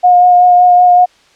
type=tone with vibrato; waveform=sine; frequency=717 Hz; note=F5; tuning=45 cents sharp; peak=-3 dBFS; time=0.03-1.06 s; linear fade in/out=20 ms; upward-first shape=sine; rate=5.3 Hz; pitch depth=14 cents each way; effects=white hiss -48 dBFS RMS until 1.35 s + low-pass 5000 Hz 12 dB/octave